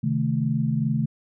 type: chord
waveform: sine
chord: A diminished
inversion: first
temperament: equal with one note detuned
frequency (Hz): 132.87 / 155.56 / 220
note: C3 / Eb3 / A3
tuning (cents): +27 / 0 / 0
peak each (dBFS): -25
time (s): 0.03-1.06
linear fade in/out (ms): 10
effects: none